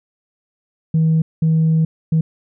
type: tone bursts at uneven times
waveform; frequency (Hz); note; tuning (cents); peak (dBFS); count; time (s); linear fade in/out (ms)
sine; 160.2; E3; -49; -10; 3; 0.94-1.22 / 1.42-1.85 / 2.12-2.21; 5
effects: tanh soft clip ceiling -9 dBFS